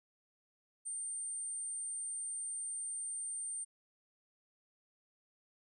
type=tone; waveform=sine; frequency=8870 Hz; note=C#9; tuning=in tune; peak=-38 dBFS; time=0.85-3.65 s; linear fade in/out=20 ms; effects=none